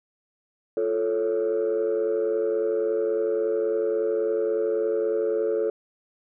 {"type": "chord", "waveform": "sine", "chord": "F augmented", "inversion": "none", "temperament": "equal", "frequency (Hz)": [349.2, 440, 554.4], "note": ["F4", "A4", "C#5"], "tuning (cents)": [0, 0, 0], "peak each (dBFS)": [-28, -22, -27], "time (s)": [0.77, 5.7], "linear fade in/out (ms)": 2, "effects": ["tanh soft clip ceiling -17 dBFS"]}